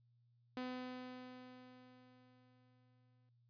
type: tone with exponential decay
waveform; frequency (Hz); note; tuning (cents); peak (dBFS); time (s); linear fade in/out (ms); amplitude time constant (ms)
sawtooth; 252.9; B3; +41; -37; 0.57-3.29; 1; 590
effects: added 119 Hz sine -70 dBFS peak until 3.49 s + resampled to 11025 Hz